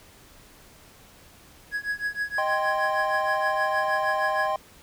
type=tone with tremolo; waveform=triangle; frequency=1668 Hz; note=G#6; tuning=7 cents sharp; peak=-21 dBFS; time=1.71-4.52 s; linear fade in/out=50 ms; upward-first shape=triangle; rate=6.4 Hz; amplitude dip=100%
type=chord; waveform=triangle; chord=C minor; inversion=first; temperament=equal; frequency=622.3 / 784 / 1046.5 Hz; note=Eb5 / G5 / C6; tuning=0 / 0 / 0 cents; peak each=-26 dBFS; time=2.38-4.56 s; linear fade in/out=2 ms
effects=pink hiss -52 dBFS RMS until 4.82 s